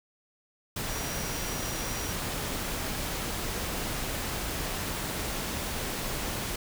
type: tone in noise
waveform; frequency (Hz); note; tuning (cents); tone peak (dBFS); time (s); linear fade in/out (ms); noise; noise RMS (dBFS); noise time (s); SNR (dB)
sine; 5770; F#8; -44; -41; 0.89-2.13; 5; pink; -33; 0.76-6.56; -11
effects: none